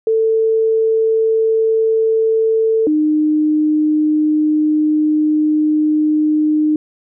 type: tone pair in turn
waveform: sine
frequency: 444.8 / 305.4 Hz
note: A4 / D#4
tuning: +19 / -32 cents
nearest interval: perfect fifth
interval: 651 cents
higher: first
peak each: -11 dBFS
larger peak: neither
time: 0.07-2.87 / 2.87-6.76 s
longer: second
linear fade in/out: 2 ms
effects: none